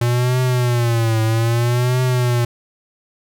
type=tone with vibrato; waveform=square; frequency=119 Hz; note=A#2; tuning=36 cents sharp; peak=-15 dBFS; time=0.01-2.45 s; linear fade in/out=5 ms; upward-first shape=triangle; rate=0.62 Hz; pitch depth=130 cents each way; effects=none